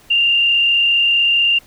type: tone with frequency modulation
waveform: sine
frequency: 2794 Hz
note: F7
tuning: in tune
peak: -11 dBFS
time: 0.1-1.59 s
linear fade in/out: 10 ms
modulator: 35.5 Hz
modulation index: 1.1
effects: pink hiss -48 dBFS RMS until 1.66 s